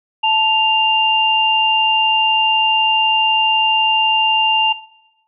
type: tone pair together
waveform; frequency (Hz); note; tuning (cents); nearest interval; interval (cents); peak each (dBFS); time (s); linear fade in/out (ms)
sine; 880 / 2792; A5 / F7; 0 / -1; octave + minor sixth; 1999; -15; 0.23-4.73; 10
effects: noise-tail reverb RT60 0.9 s tail -18 dB re dry